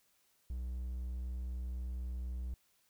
triangle tone, 62 Hz, B1, 7 cents sharp, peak -35 dBFS, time 0.5-2.54 s, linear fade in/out 0 ms, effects white hiss -73 dBFS RMS until 2.89 s

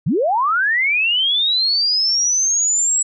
sine linear sweep, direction up, 113.5 to 7800 Hz, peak -14 dBFS, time 0.06-3.03 s, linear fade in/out 10 ms, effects none

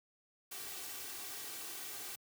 white noise with comb filter, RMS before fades -45 dBFS, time 0.51-2.16 s, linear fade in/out 10 ms, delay 2.6 ms, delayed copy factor +0.6, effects high-pass 100 Hz 12 dB/octave

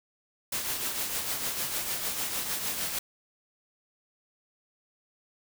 white noise with tremolo, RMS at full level -30 dBFS, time 0.52-2.99 s, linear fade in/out 5 ms, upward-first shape triangle, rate 6.6 Hz, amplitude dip 50%, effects none

